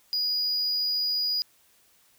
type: tone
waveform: triangle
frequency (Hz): 4907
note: D#8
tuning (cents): -25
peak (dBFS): -23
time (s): 0.13-1.42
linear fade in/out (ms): 0
effects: white hiss -62 dBFS RMS until 2.18 s